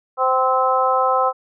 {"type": "harmonic tone with a mistuned harmonic", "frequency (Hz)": 260, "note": "C4", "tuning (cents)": -11, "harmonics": [2, 3, 4, 5], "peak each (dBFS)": [-20, -20, -20, -20], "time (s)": [0.17, 1.33], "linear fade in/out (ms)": 50, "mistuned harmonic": 3, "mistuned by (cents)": -16, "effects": []}